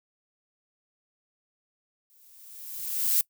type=noise with exponential growth; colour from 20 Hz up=violet; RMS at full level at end=-21 dBFS; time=2.1-3.21 s; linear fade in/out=0 ms; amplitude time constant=240 ms; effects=noise-tail reverb RT60 0.1 s tail -23 dB re dry